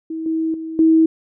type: tone with level steps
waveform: sine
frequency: 321.9 Hz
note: E4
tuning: 41 cents flat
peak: -23 / -17 / -25 / -9 dBFS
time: 0.1-1.06 s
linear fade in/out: 5 ms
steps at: 0.26 / 0.54 / 0.79 s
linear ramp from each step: 2 ms
effects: none